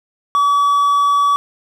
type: tone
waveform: triangle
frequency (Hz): 1142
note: D6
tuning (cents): -49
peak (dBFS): -9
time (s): 0.35-1.36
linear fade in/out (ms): 0
effects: none